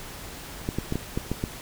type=clicks; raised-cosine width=3 ms; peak=-13 dBFS; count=7; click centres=0.689 / 0.786 / 0.924 / 0.956 / 1.175 / 1.316 / 1.439 s; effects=pink hiss -40 dBFS RMS until 1.61 s